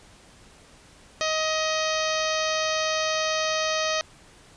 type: harmonic tone with a mistuned harmonic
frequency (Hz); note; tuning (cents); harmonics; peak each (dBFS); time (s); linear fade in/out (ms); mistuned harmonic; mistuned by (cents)
629; D#5; +19; 1 / 2 / 3 / 4 / 5 / 6 / 7 / 8 / 9 / 10; -27 / -30 / -32 / -33 / -34 / -35 / -35 / -36 / -37 / -37; 1.21-4.01; 0; 9; +19
effects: pink hiss -52 dBFS RMS until 4.56 s + resampled to 22050 Hz